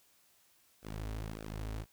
sawtooth tone with flanger, 53.6 Hz, A1, 45 cents flat, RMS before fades -41 dBFS, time 0.82-1.86 s, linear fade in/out 50 ms, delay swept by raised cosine 0.96 to 5.96 ms, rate 1.7 Hz, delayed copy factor -0.85, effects white hiss -68 dBFS RMS until 1.92 s

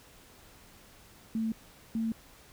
sine tone pair in turn, 223 / 225.1 Hz, A3 / A3, +23 / +40 cents, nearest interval unison, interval 17 cents, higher second, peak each -28 dBFS, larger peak neither, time 1.35-1.52 / 1.95-2.12 s, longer neither, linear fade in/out 2 ms, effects pink hiss -56 dBFS RMS until 2.52 s

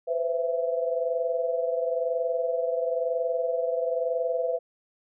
sine tone cluster, 501 / 522 / 665 Hz, B4 / C5 / E5, +25 / -4 / +15 cents, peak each -27 / -31 / -29 dBFS, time 0.07-4.59 s, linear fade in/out 20 ms, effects none

